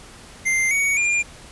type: tone with pitch steps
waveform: square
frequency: 2091 / 2241 / 2402 Hz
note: C7 / C#7 / D7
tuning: -2 / +18 / +38 cents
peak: -18 dBFS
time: 0.45-1.23 s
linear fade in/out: 20 ms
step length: 260 ms
effects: pink hiss -43 dBFS RMS until 1.51 s + resampled to 24000 Hz